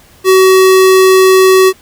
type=tone; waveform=square; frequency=377.2 Hz; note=F#4; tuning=33 cents sharp; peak=-4 dBFS; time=0.24-1.73 s; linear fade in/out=50 ms; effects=pink hiss -43 dBFS RMS until 1.81 s